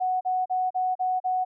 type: tone bursts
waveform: sine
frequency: 740 Hz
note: F#5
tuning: in tune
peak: -22 dBFS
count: 6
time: 0-1.45 s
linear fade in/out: 20 ms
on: 210 ms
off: 38 ms
effects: none